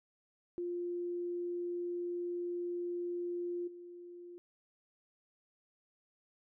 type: tone with level steps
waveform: sine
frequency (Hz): 350.3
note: F4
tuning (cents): +5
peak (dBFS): -35 / -47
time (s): 0.58-4.38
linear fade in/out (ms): 0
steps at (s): 3.67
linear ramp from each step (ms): 10
effects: none